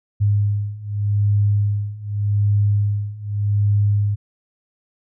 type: beating tone pair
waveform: sine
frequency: 102.2 / 103.04 Hz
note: G#2 / G#2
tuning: -27 / -13 cents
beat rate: 0.84 Hz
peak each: -20 / -18 dBFS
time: 0.2-4.16 s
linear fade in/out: 20 ms
effects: none